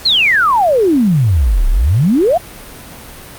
sine exponential two-way sweep, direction down then up, 4388 to 31.54 to 750 Hz, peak -8 dBFS, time 0.05-2.38 s, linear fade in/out 10 ms, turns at 1.68 s, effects pink hiss -33 dBFS RMS until 3.38 s + Opus 48 kbps

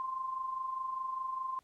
sine tone with amplitude modulation, 1046.5 Hz, C6, in tune, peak -32 dBFS, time 0-1.59 s, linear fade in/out 0 ms, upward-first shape sine, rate 24.9 Hz, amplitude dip 55%, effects pink hiss -71 dBFS RMS until 1.63 s + low-pass 12000 Hz 12 dB/octave

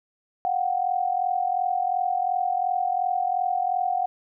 sine tone pair together, 720.2 / 763 Hz, F#5 / G5, -47 / -47 cents, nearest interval minor second, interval 100 cents, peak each -24 / -25 dBFS, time 0.45-4.06 s, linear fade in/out 0 ms, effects none

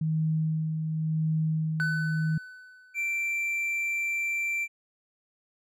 sine tone with tremolo, 157.9 Hz, D#3, 26 cents sharp, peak -23 dBFS, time 0.01-2.38 s, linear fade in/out 5 ms, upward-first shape sine, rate 0.93 Hz, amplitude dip 40%
triangle tone with exponential decay, 1504 Hz, F#6, 28 cents sharp, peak -23 dBFS, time 1.8-3.32 s, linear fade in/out 0 ms, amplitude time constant 330 ms
triangle tone, 2349 Hz, D7, in tune, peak -25 dBFS, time 2.94-4.68 s, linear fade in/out 50 ms
effects none

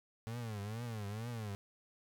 35% pulse tone with vibrato, 110 Hz, A2, in tune, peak -38 dBFS, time 0.27-1.55 s, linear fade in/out 0 ms, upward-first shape triangle, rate 2.2 Hz, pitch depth 190 cents each way, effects none

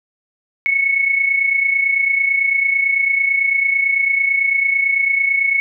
sine tone pair together, 2202 / 2231 Hz, C#7 / C#7, -12 / +11 cents, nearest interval unison, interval 23 cents, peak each -14 / -21 dBFS, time 0.66-5.6 s, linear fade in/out 0 ms, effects none

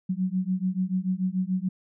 sine beating tone pair, 182.3 / 189.2 Hz, F#3 / F#3, -25 / +39 cents, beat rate 6.9 Hz, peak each -27 dBFS, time 0.09-1.69 s, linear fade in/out 10 ms, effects none

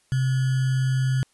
sine tone with sample-and-hold, 130.81 Hz, C3, in tune, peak -19 dBFS, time 0.12-1.23 s, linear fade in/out 0 ms, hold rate 1575 Hz, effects white hiss -64 dBFS RMS until 1.33 s + resampled to 24000 Hz

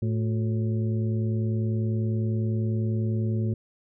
harmonic tone with a mistuned harmonic, 110 Hz, A2, in tune, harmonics 1 / 2 / 3 / 4 / 5, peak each -24 / -30 / -35 / -43 / -45 dBFS, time 0.02-3.54 s, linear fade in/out 5 ms, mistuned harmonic 3, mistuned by +150 cents, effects none

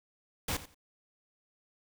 pink noise with echo, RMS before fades -33 dBFS, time 0.48-0.57 s, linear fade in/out 5 ms, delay 88 ms, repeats 2, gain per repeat -15 dB, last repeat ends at 0.746 s, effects none

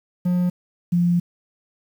triangle / sine tone pair in turn, 178.5 / 174.22 Hz, F3 / F3, +38 / -4 cents, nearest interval unison, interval 42 cents, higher first, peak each -15 / -15 dBFS, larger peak neither, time 0.25-0.5 / 0.92-1.2 s, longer second, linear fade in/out 10 ms, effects 8-bit

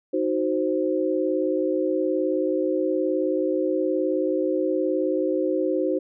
sine chord, C diminished, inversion first, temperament equal, 311.1 / 370 / 523.3 Hz, Eb4 / Gb4 / C5, 0 / 0 / 0 cents, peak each -25 dBFS, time 0.13-5.99 s, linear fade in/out 10 ms, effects none

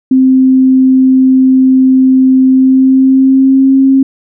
sine tone with pitch glide, 261 to 268.2 Hz, C4 to C4, -4 to +43 cents, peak -3 dBFS, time 0.11-4.03 s, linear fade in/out 5 ms, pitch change +47 cents, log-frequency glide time 2.48-3.74 s, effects none

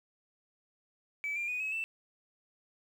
sine tone with pitch steps, 2300 / 2385 / 2474 / 2565 / 2660 Hz, D7 / D7 / D#7 / E7 / E7, -37 / +26 / -10 / -48 / +15 cents, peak -31 dBFS, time 1.24-1.84 s, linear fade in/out 0 ms, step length 120 ms, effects tanh soft clip ceiling -29 dBFS + 10-bit

